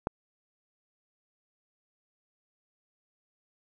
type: click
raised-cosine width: 1 ms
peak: -14 dBFS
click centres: 0.071 s
effects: none